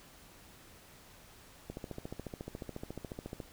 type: click train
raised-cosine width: 2 ms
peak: -27 dBFS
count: 25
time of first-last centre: 1.7-3.402 s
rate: 14.1 Hz
effects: pink hiss -57 dBFS RMS until 3.52 s